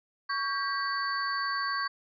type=tone cluster; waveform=sine; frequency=1122 / 1595 / 1936 / 4518 Hz; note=C#6 / G6 / B6 / C#8; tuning=+21 / +30 / -35 / +32 cents; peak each=-31 / -33 / -40 / -36 dBFS; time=0.29-1.88 s; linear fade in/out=10 ms; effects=none